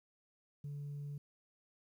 sine tone, 144.2 Hz, D3, 31 cents flat, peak -39 dBFS, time 0.64-1.18 s, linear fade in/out 5 ms, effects tanh soft clip ceiling -39 dBFS + 12-bit

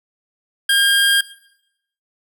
square tone pair together, 1611 / 3222 Hz, G6 / G7, +47 / +47 cents, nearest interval octave, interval 1200 cents, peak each -16 dBFS, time 0.69-1.21 s, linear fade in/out 5 ms, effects noise-tail reverb RT60 0.8 s tail -18 dB re dry

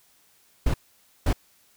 brown noise bursts at uneven times, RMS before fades -21 dBFS, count 2, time 0.66-0.74 / 1.26-1.33 s, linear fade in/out 5 ms, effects white hiss -61 dBFS RMS until 1.76 s

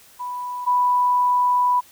sine tone pair in turn, 987.8 / 987.8 Hz, B5 / B5, 0 / 0 cents, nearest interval unison, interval 0 cents, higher neither, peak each -26 / -15 dBFS, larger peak second, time 0.19-0.66 / 0.66-1.81 s, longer second, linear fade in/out 20 ms, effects white hiss -50 dBFS RMS until 1.91 s

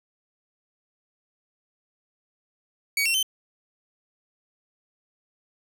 sawtooth tone with pitch steps, 2252 / 2723 / 3080 Hz, C#7 / F7 / G7, +27 / -44 / -31 cents, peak -18 dBFS, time 2.97-3.228 s, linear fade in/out 2 ms, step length 86 ms, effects none

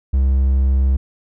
triangle tone, 66.5 Hz, C2, 29 cents sharp, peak -10 dBFS, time 0.13-0.97 s, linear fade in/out 10 ms, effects none

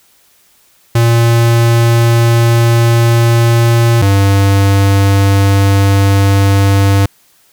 square tone pair in turn, 116.7 / 98.68 Hz, A#2 / G2, +2 / +12 cents, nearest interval minor third, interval 290 cents, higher first, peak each -7 dBFS, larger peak neither, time 0.95-4.02 / 4.02-7.06 s, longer first, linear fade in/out 5 ms, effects white hiss -50 dBFS RMS until 7.52 s

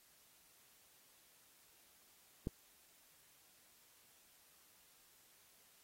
click, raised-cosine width 3 ms, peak -25 dBFS, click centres 2.471 s, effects white hiss -68 dBFS RMS until 5.83 s + AAC 48 kbps

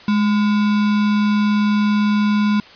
sine tone with sample-and-hold, 208.9 Hz, G#3, 10 cents sharp, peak -13 dBFS, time 0.08-2.6 s, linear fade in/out 2 ms, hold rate 1225 Hz, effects white hiss -42 dBFS RMS until 2.75 s + resampled to 11025 Hz

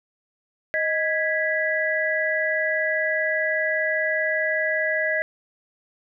sine tone cluster, 625 / 1656 / 1969 Hz, D#5 / G#6 / B6, +8 / -5 / -6 cents, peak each -25 dBFS, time 0.74-5.22 s, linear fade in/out 0 ms, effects none

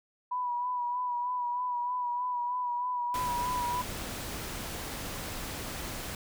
sine tone with vibrato, 981 Hz, B5, 12 cents flat, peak -29 dBFS, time 0.31-3.82 s, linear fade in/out 10 ms, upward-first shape sine, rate 3.2 Hz, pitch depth 32 cents each way
pink noise, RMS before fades -38 dBFS, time 3.14-6.15 s, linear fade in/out 2 ms
effects none

